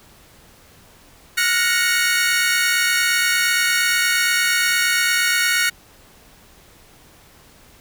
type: chord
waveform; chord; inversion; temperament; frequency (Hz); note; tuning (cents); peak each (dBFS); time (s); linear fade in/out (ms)
sawtooth; Gb major seventh; third; equal with one note detuned; 1396.9 / 1465.5 / 1864.7 / 2217; F6 / Gb6 / Bb6 / Db7; 0 / -17 / 0 / 0; -22 / -17 / -18 / -18; 1.37-5.7; 10
effects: pink hiss -49 dBFS RMS until 7.8 s